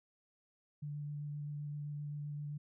sine tone with vibrato, 146.83 Hz, D3, in tune, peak -39 dBFS, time 0.82-2.58 s, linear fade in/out 10 ms, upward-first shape square, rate 7.7 Hz, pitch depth 9 cents each way, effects none

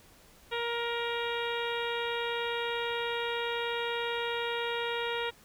harmonic tone, 470.4 Hz, A#4, 16 cents sharp, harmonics 1 / 2 / 3 / 4 / 5 / 6 / 7 / 8, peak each -34 / -37 / -39 / -40 / -41 / -42 / -42 / -43 dBFS, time 0.51-5.31 s, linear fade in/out 20 ms, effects pink hiss -58 dBFS RMS until 5.44 s

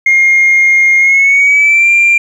sine tone with pitch glide, 2131 to 2378 Hz, C7 to D7, +31 to +21 cents, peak -3 dBFS, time 0.06-2.18 s, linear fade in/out 5 ms, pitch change +190 cents, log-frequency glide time 0.98-1.9 s, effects tanh soft clip ceiling -2 dBFS + 7-bit

